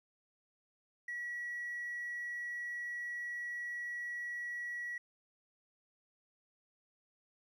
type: tone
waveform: triangle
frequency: 1929 Hz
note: B6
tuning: 41 cents flat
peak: -35 dBFS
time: 1.08-4.98 s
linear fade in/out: 5 ms
effects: tanh soft clip ceiling -35 dBFS